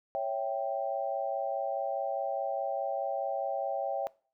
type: chord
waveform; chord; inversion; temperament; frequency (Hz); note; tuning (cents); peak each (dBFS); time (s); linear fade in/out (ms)
sine; C# diminished; none; equal; 554.4 / 659.3 / 784; C#5 / E5 / G5; 0 / 0 / 0; -34; 0.15-4.07; 0
effects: noise-tail reverb RT60 0.4 s tail -22 dB re dry